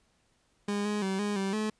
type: tone with pitch steps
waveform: 30% pulse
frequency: 204.2 / 208.6 / 191.7 / 206.3 / 194 / 215 Hz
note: G#3 / G#3 / G3 / G#3 / G3 / A3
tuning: -29 / +8 / -38 / -11 / -18 / -40 cents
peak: -26 dBFS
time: 0.68-1.7 s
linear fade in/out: 5 ms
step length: 170 ms
effects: pink hiss -70 dBFS RMS until 1.79 s + resampled to 22050 Hz